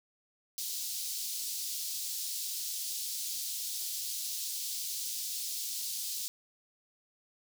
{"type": "high-pass noise", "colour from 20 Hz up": "pink", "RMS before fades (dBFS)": -37, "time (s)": [0.58, 6.28], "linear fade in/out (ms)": 0, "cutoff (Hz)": 4100, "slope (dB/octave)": 24, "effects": []}